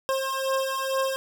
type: beating tone pair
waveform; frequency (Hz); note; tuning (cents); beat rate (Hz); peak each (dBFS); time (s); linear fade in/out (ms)
25% pulse; 532 / 534.2; C5 / C5; +29 / +36; 2.2; -24 / -24; 0.09-1.16; 0
effects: none